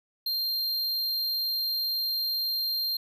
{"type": "tone", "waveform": "square", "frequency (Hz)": 4186, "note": "C8", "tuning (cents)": 0, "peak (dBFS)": -27, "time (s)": [0.26, 2.97], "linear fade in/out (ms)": 5, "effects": []}